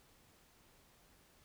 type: silence
effects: pink hiss -67 dBFS RMS until 1.44 s